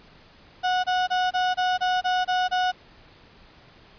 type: tone bursts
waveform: 35% pulse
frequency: 733 Hz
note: F#5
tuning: 16 cents flat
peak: -19 dBFS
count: 9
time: 0.63-2.72 s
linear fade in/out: 20 ms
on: 210 ms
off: 25 ms
effects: pink hiss -52 dBFS RMS until 3.98 s + resampled to 11025 Hz